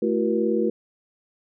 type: tone cluster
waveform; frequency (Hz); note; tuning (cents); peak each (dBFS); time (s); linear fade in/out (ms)
sine; 218.4 / 337.5 / 375.6 / 476.4; A3 / E4 / F#4 / A#4; -13 / +41 / +26 / +38; -25; 0.02-0.7; 5
effects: none